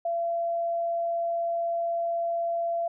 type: tone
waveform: sine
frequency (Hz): 679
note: F5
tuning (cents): -49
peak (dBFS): -25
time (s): 0.05-2.88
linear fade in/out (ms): 5
effects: none